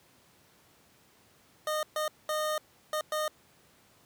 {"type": "tone bursts at uneven times", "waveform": "25% pulse", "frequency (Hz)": 614, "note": "D#5", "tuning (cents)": -23, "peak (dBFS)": -25, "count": 5, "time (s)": [[1.67, 1.83], [1.96, 2.08], [2.29, 2.58], [2.93, 3.01], [3.12, 3.28]], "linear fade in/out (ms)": 2, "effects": ["pink hiss -62 dBFS RMS until 4.05 s", "high-pass 100 Hz 12 dB/octave"]}